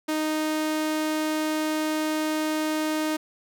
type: tone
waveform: sawtooth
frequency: 310 Hz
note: D#4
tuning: 6 cents flat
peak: -20 dBFS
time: 0.08-3.17 s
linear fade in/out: 10 ms
effects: none